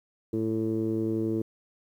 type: tone with low-pass filter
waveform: 15% pulse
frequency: 110.9 Hz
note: A2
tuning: 14 cents sharp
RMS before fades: -28 dBFS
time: 0.33-1.42 s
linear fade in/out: 5 ms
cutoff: 380 Hz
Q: 3.7
effects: 10-bit